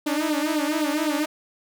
sawtooth tone with flanger, 302.9 Hz, D#4, 46 cents flat, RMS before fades -24 dBFS, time 0.06-1.26 s, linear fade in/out 10 ms, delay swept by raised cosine 0.22 to 6.22 ms, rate 3.9 Hz, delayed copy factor +0.95, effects none

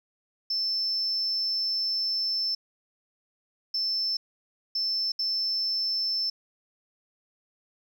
sine tone bursts at uneven times, 5300 Hz, E8, 9 cents sharp, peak -24 dBFS, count 4, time 0.5-2.55 / 3.74-4.17 / 4.75-5.12 / 5.19-6.3 s, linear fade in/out 5 ms, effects tanh soft clip ceiling -21 dBFS + 10-bit

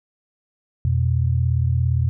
sine tone pair together, 86.05 / 123.47 Hz, F2 / B2, -25 / 0 cents, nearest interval tritone, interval 625 cents, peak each -19 dBFS, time 0.85-2.09 s, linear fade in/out 0 ms, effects none

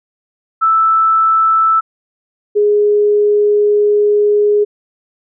sine tone pair in turn, 1318.5 / 415.3 Hz, E6 / G#4, 0 / 0 cents, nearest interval octave + minor sixth, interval 2000 cents, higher first, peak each -8 dBFS, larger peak neither, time 0.61-1.81 / 2.55-4.65 s, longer second, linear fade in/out 20 ms, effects none

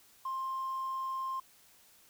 sine tone with hard clipping, 1056 Hz, C6, 16 cents sharp, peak -34 dBFS, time 0.25-1.4 s, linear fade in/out 5 ms, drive 1 dB, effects white hiss -62 dBFS RMS until 2.09 s

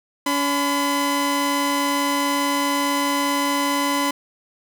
sawtooth tone pair together, 283 / 1009.4 Hz, C#4 / B5, +36 / +38 cents, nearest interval octave + minor seventh, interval 2202 cents, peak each -18 dBFS, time 0.26-4.11 s, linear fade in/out 5 ms, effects none

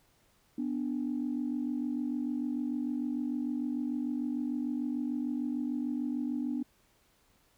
sine tone pair together, 246.9 / 293.6 Hz, B3 / D4, 0 / 0 cents, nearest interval minor third, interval 300 cents, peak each -32 / -33 dBFS, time 0.58-6.63 s, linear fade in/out 5 ms, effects tanh soft clip ceiling -24 dBFS + pink hiss -68 dBFS RMS until 7.57 s

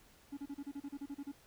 triangle tone bursts, 282.1 Hz, C#4, 30 cents sharp, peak -38 dBFS, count 12, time 0.32-1.319 s, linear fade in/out 10 ms, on 53 ms, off 33 ms, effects pink hiss -64 dBFS RMS until 1.46 s

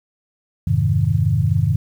sine chord, F minor seventh, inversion none, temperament equal, 87.31 / 103.83 / 130.81 / 155.56 Hz, F2 / Ab2 / C3 / Eb3, 0 / 0 / 0 / 0 cents, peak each -22 / -18 / -20 / -20 dBFS, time 0.67-1.76 s, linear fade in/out 5 ms, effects 8-bit

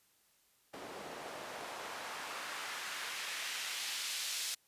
white noise with band-pass filter sweep, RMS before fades -42 dBFS, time 0.73-4.55 s, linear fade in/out 10 ms, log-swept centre 400 to 4700 Hz, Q 0.87, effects white hiss -71 dBFS RMS until 4.67 s + resampled to 32000 Hz

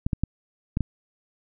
clicks, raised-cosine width 5 ms, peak -11 dBFS, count 5, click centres 0.065 / 0.132 / 0.236 / 0.771 / 0.807 s, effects none

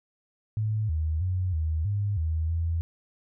sine tone with pitch steps, 108 / 78.7 / 91.8 / 79.1 / 101.9 / 80 / 83 Hz, A2 / D#2 / F#2 / D#2 / G#2 / D#2 / E2, -32 / +20 / -13 / +29 / -32 / +49 / +12 cents, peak -24 dBFS, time 0.57-2.81 s, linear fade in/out 0 ms, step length 320 ms, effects none

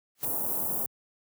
white noise with exponential growth, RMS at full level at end -37 dBFS, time 0.15-0.25 s, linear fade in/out 2 ms, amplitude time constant 20 ms
white band-stop noise, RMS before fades -30 dBFS, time 0.23-0.86 s, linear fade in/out 0 ms, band 910 to 11000 Hz, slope 24 dB/octave
effects high-pass 100 Hz 12 dB/octave

